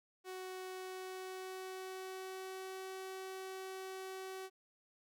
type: tone with pitch glide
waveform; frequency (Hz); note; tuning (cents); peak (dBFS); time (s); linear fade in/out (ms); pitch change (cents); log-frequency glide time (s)
sawtooth; 372.3 to 379; F#4 to F#4; +11 to +42; -40; 0.24-4.5; 50; +31; 0.64-2.92
effects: none

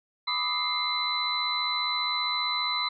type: tone cluster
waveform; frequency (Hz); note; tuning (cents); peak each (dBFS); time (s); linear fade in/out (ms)
sine; 992 / 1188 / 1263 / 2098 / 4008; B5 / D6 / D#6 / C7 / B7; +7 / +20 / +26 / +4 / +25; -33 / -35 / -37 / -33 / -28; 0.27-2.89; 10
effects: none

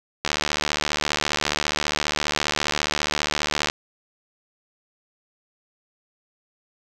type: click train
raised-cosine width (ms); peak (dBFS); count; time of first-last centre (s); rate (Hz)
0.2; -4; 259; 0.25-3.699; 74.8
effects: none

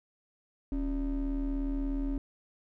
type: ring-modulated tone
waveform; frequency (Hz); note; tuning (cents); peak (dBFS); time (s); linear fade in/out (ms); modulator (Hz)
triangle; 157.4; D#3; +20; -24; 0.72-2.18; 2; 119
effects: none

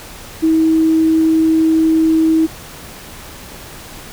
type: tone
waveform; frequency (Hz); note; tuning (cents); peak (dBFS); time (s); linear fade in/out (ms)
sine; 320.6; E4; -48; -9; 0.42-2.47; 20
effects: pink hiss -34 dBFS RMS until 4.12 s

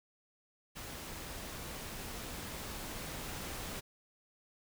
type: noise with level ramp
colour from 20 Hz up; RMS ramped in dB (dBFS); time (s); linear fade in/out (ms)
pink; -45 to -42; 0.75-3.81; 20
effects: none

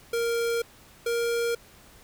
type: tone pair in turn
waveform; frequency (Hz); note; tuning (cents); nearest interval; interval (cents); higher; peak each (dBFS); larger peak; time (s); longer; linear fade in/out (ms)
square; 466.2 / 468.6; A#4 / A#4; 0 / +9; unison; 9; second; -25; neither; 0.13-0.62 / 1.06-1.55; neither; 5
effects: pink hiss -53 dBFS RMS until 2.03 s

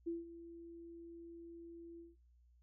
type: tone with ADSR envelope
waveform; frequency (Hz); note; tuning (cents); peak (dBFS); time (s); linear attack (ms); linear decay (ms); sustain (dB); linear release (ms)
sine; 336.9; E4; +38; -36; 0.06-2.16; 16; 170; -14; 170
effects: noise-tail reverb RT60 0.4 s tail -26 dB re dry + added 60 Hz sine -65 dBFS peak until 2.62 s

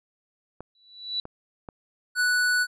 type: clicks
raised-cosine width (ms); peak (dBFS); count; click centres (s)
1; -24; 3; 0.606 / 1.254 / 1.688
type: tone with exponential growth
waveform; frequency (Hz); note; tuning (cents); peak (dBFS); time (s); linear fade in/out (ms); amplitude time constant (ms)
sine; 3948; B7; -1; -23; 0.75-1.2; 2; 96
type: tone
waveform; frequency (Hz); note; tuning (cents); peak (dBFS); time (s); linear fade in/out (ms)
square; 1480; F#6; 0; -21; 2.15-2.67; 50
effects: low-pass 11000 Hz 12 dB/octave

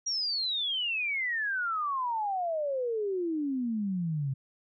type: exponential sweep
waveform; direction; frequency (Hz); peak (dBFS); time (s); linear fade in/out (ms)
sine; down; 5760 to 130.81; -28; 0.06-4.34; 10
effects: none

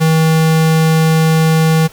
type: tone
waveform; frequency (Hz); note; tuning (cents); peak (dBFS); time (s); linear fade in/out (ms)
square; 160; D#3; +49; -9; 0-1.88; 20
effects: pink hiss -40 dBFS RMS until 1.92 s

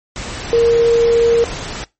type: tone in noise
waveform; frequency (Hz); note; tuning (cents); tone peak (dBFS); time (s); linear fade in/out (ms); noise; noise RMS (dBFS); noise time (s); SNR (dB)
sine; 466.2; A#4; 0; -8; 0.53-1.44; 0; pink; -26; 0.16-1.84; +15
effects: noise-tail reverb RT60 0.2 s tail -21 dB re dry + MP3 32 kbps

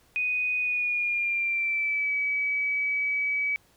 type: tone with pitch glide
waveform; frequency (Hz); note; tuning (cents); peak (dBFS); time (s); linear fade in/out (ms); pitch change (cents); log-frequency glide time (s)
sine; 2489 to 2282; D#7 to C#7; 0 to +50; -24; 0.16-3.56; 0; -150; 0.59-2.14
effects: pink hiss -62 dBFS RMS until 3.76 s

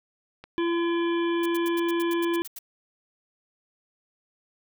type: click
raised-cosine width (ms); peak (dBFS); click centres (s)
0.3; -26; 0.44
type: harmonic tone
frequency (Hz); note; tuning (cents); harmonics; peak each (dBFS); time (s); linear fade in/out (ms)
339.7; F4; -48; 1 / 3 / 5 / 7 / 9 / 10; -23 / -33 / -37 / -40 / -42 / -43; 0.58-2.42; 0
type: noise bursts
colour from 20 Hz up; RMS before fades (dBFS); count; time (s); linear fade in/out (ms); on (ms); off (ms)
blue; -38; 11; 1.43-2.589; 5; 29; 84
effects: none

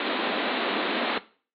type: band-pass noise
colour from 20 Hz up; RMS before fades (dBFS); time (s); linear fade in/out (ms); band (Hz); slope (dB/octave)
pink; -28; 0-1.18; 2; 210 to 4100; 96
effects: noise-tail reverb RT60 0.4 s tail -17 dB re dry + AAC 32 kbps

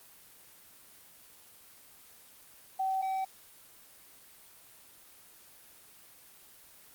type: tone pair in turn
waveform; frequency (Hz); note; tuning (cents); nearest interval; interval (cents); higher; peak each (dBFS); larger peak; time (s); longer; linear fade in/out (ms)
sine / triangle; 765 / 765; G5 / G5; -42 / -42; unison; 0; neither; -28; neither; 2.79-3.02 / 3.02-3.25; neither; 10
effects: white hiss -56 dBFS RMS until 6.94 s + Opus 24 kbps

